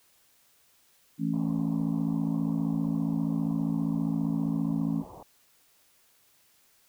sine chord, A major, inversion second, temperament just, 165 / 220 / 275 Hz, E3 / A3 / C#4, +2 / 0 / -14 cents, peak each -30 dBFS, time 1.18-5.04 s, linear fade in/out 50 ms
white low-pass noise, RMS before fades -47 dBFS, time 1.33-5.23 s, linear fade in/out 5 ms, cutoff 1100 Hz, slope 96 dB/octave
effects white hiss -64 dBFS RMS until 6.88 s

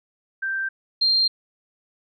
sine tone pair in turn, 1568 / 4186 Hz, G6 / C8, 0 / 0 cents, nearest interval octave + perfect fourth, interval 1700 cents, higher second, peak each -23 / -16 dBFS, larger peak second, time 0.42-0.69 / 1.01-1.28 s, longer neither, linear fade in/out 10 ms, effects none

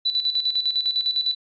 sine tone with tremolo, 3973 Hz, B7, 10 cents sharp, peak -18 dBFS, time 0.05-1.35 s, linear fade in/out 10 ms, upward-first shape square, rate 9.9 Hz, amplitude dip 65%, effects resampled to 11025 Hz

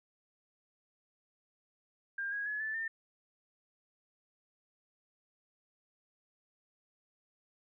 sine tone with pitch steps, 1600 / 1648.8 / 1699.1 / 1750.9 / 1804.3 Hz, G6 / G#6 / G#6 / A6 / A6, +35 / -13 / +39 / -9 / +43 cents, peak -34 dBFS, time 2.18-2.88 s, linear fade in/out 5 ms, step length 140 ms, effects none

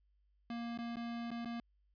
square tone with dropouts, 234.5 Hz, A#3, 11 cents sharp, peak -40 dBFS, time 0.5-1.6 s, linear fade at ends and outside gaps 2 ms, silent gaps 0.776-0.787 / 0.958-0.968 / 1.306-1.314 / 1.448-1.456 s, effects added 50 Hz sine -70 dBFS peak until 1.94 s + resampled to 11025 Hz

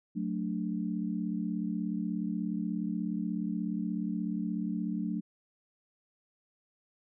sine chord, D major, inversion first, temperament just, 183.54 / 220.2 / 293.7 Hz, F#3 / A3 / D4, -14 / +2 / 0 cents, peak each -34 / -34 / -37 dBFS, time 0.15-5.21 s, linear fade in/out 20 ms, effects none

